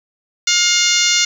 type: harmonic tone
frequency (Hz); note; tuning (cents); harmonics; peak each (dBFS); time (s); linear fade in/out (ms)
710; F5; +28; 2 / 3 / 4 / 5 / 6 / 7 / 8 / 9 / 10; -24 / -19 / -20 / -20 / -20 / -24 / -20 / -20 / -24; 0.47-1.25; 5
effects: 7-bit